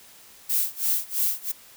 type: noise with tremolo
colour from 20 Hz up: violet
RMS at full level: -22 dBFS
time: 0.49-1.52 s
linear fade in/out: 10 ms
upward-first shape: sine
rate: 3 Hz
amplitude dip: 95%
effects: white hiss -50 dBFS RMS until 1.76 s